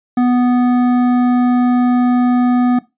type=tone with hard clipping; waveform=sine; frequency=246.9 Hz; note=B3; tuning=in tune; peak=-12 dBFS; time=0.17-2.79 s; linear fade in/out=5 ms; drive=11 dB; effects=noise-tail reverb RT60 0.2 s tail -18 dB re dry + resampled to 8000 Hz